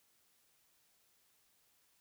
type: silence
effects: white hiss -73 dBFS RMS until 2 s